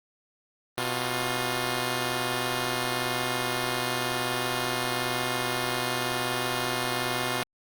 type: tone pair together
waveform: 5% pulse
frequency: 125.5 / 355.5 Hz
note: B2 / F4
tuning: +28 / +31 cents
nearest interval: octave + tritone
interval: 1803 cents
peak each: -18 dBFS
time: 0.78-7.43 s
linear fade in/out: 0 ms
effects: Opus 24 kbps